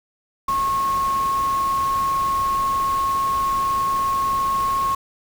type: tone in noise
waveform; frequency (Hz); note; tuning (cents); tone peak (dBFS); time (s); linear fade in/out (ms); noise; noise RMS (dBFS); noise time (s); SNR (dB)
sine; 1089; C#6; -31; -18; 0.48-4.95; 5; pink; -34; 0.48-4.95; +13
effects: none